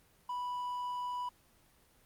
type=tone; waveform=triangle; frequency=986 Hz; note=B5; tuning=3 cents flat; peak=-33 dBFS; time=0.29-1.29 s; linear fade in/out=5 ms; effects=pink hiss -66 dBFS RMS until 2.05 s + Opus 24 kbps